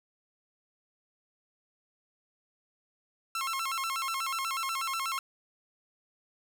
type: tone with vibrato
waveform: sawtooth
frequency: 1200 Hz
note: D6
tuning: 37 cents sharp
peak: -27 dBFS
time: 3.35-5.19 s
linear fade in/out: 2 ms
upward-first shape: square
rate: 8.2 Hz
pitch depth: 190 cents each way
effects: none